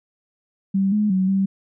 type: tone with pitch steps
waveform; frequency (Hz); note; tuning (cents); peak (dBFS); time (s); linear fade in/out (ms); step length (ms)
sine; 194.2 / 210.4 / 187.9 / 193.8; G3 / G#3 / F#3 / G3; -16 / +23 / +27 / -20; -16; 0.74-1.46; 10; 180
effects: none